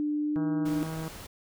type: tone with pitch glide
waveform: sine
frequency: 297.6 to 299.8 Hz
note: D4 to D4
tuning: +23 to +36 cents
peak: -26 dBFS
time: 0-0.83 s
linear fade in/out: 0 ms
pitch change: +13 cents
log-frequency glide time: 0.17-0.36 s
type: harmonic tone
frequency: 160 Hz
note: D#3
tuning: 49 cents sharp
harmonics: 1 / 2 / 3 / 4 / 5 / 6 / 7 / 8 / 9 / 10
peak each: -34 / -40 / -44 / -46 / -48 / -50 / -51 / -52 / -53 / -54 dBFS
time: 0.36-1.08 s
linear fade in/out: 0 ms
type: noise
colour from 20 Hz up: pink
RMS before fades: -44 dBFS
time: 0.65-1.27 s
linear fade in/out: 10 ms
effects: none